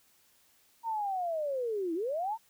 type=linear two-way sweep; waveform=sine; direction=down then up; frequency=932.3 to 316.6 to 932.3 Hz; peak=-30 dBFS; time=0.83-2.38 s; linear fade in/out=50 ms; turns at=1.94 s; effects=white hiss -66 dBFS RMS until 2.49 s